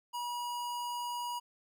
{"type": "tone", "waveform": "square", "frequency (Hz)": 965, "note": "B5", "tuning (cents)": -40, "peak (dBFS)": -36, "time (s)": [0.13, 1.4], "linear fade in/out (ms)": 20, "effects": []}